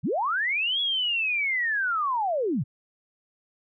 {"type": "linear two-way sweep", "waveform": "sine", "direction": "up then down", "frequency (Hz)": [98, 3383, 98], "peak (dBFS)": -23, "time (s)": [0.03, 2.64], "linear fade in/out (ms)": 20, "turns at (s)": 0.8, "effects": []}